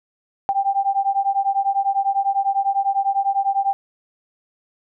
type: beating tone pair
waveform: sine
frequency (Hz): 784 / 794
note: G5 / G5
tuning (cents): 0 / +22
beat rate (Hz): 10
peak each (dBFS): -20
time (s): 0.49-3.73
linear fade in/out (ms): 0
effects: none